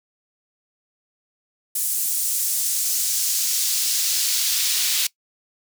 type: noise with high-pass filter sweep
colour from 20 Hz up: pink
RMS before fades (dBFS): -22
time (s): 1.75-5.07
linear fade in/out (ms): 5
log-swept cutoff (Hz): 9200 to 3600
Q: 1.1
effects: noise-tail reverb RT60 0.1 s tail -21 dB re dry